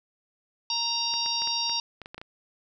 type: harmonic tone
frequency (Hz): 932.3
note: A#5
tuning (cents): 0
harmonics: 1 / 3 / 4 / 5 / 6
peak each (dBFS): -34 / -35 / -33 / -30 / -30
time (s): 0.7-1.8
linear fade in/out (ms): 2
type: clicks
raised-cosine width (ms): 0.3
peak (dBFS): -24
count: 10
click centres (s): 1.139 / 1.261 / 1.42 / 1.474 / 1.696 / 2.017 / 2.059 / 2.145 / 2.18 / 2.215
effects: none